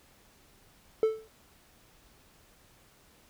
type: tone with exponential decay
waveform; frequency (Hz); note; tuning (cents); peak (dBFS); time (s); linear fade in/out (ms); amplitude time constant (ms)
triangle; 440; A4; 0; -16; 1.03-1.28; 1; 53
effects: tanh soft clip ceiling -13 dBFS + pink hiss -61 dBFS RMS until 3.29 s